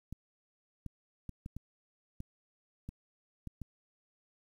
clicks, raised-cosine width 5 ms, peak -29 dBFS, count 9, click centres 0.126 / 0.863 / 1.293 / 1.461 / 1.566 / 2.204 / 2.89 / 3.473 / 3.617 s, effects 10-bit

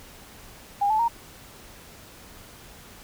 sine tone with pitch steps, 810 / 868.1 / 930.4 Hz, G#5 / A5 / A#5, -43 / -24 / -4 cents, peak -19 dBFS, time 0.81-1.083 s, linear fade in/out 10 ms, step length 91 ms, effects pink hiss -47 dBFS RMS until 3.03 s

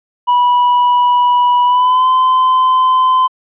triangle tone with pitch glide, 979 to 1027.1 Hz, B5 to C6, -15 to -32 cents, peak -6 dBFS, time 0.27-3.28 s, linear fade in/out 20 ms, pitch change +83 cents, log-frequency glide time 1.64-2.07 s, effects resampled to 8000 Hz

